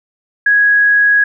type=tone; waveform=sine; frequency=1661.2 Hz; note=G#6; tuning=in tune; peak=-7 dBFS; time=0.46-1.24 s; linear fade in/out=5 ms; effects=none